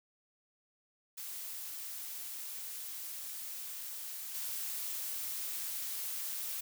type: noise with level steps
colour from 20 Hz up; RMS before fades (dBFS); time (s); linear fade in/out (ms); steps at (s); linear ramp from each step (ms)
blue; -43 / -39; 1.17-6.61; 10; 4.34; 10
effects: none